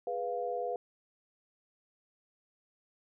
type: chord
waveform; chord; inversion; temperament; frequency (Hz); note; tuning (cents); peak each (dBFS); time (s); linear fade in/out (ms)
sine; F diminished; first; equal; 415.3 / 493.9 / 698.5; Ab4 / Cb5 / F5; 0 / 0 / 0; -40 / -35 / -36; 0.07-0.76; 2
effects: none